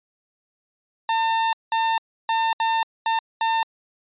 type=tone bursts at uneven times; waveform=40% pulse; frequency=902 Hz; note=A5; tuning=43 cents sharp; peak=-18 dBFS; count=6; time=1.09-1.53 / 1.72-1.98 / 2.29-2.53 / 2.6-2.83 / 3.06-3.19 / 3.41-3.63 s; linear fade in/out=2 ms; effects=resampled to 8000 Hz